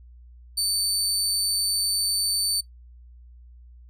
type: tone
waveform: 25% pulse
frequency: 4548 Hz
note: C#8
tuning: 44 cents sharp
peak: -18 dBFS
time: 0.57-2.61 s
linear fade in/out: 10 ms
effects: noise-tail reverb RT60 0.1 s tail -18 dB re dry + added 60 Hz sine -45 dBFS peak until 3.89 s